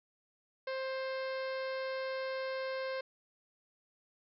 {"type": "harmonic tone", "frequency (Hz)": 527, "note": "C5", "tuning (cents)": 12, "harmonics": [1, 2, 3, 4, 5, 6, 7, 8, 9, 10], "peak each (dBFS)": [-36, -45, -45, -48, -53, -57, -57, -53, -57, -59], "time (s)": [0.67, 3.01], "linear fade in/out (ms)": 5, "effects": []}